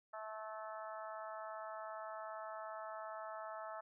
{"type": "harmonic tone", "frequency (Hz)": 217.4, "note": "A3", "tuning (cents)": -21, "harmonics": [3, 4, 5, 6, 7, 8], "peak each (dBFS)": [-48, -51, -53, -50, -61, -58], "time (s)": [0.13, 3.81], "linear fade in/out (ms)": 10, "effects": []}